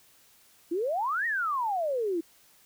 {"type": "exponential two-way sweep", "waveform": "sine", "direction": "up then down", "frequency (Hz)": [318, 1912, 318], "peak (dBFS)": -26, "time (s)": [0.71, 2.21], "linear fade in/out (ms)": 10, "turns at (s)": 1.26, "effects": ["white hiss -60 dBFS RMS until 2.65 s"]}